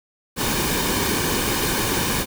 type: noise with comb filter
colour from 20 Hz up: pink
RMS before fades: -22 dBFS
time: 0.36-2.26 s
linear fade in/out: 50 ms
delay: 1.5 ms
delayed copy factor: -0.55
effects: none